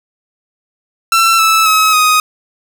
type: tone with pitch steps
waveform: sawtooth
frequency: 1343 / 1311.6 / 1280.9 / 1250.9 Hz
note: E6 / E6 / D#6 / D#6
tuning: +32 / -9 / +50 / +9 cents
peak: -4 dBFS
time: 1.12-2.2 s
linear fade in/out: 2 ms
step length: 270 ms
effects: none